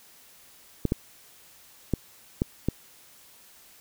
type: clicks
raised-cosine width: 3 ms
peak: -10 dBFS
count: 5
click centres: 0.853 / 0.921 / 1.937 / 2.419 / 2.686 s
effects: white hiss -54 dBFS RMS until 3.8 s